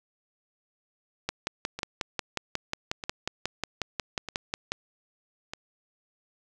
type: two click trains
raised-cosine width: 0.2 ms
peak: -18 / -11 dBFS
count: 4 / 20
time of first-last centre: 1.79-5.535 / 1.29-4.72 s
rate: 0.801 / 5.54 Hz
effects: none